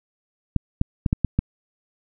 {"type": "clicks", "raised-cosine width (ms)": 5, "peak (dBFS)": -6, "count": 6, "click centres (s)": [0.563, 0.814, 1.062, 1.129, 1.247, 1.39], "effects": []}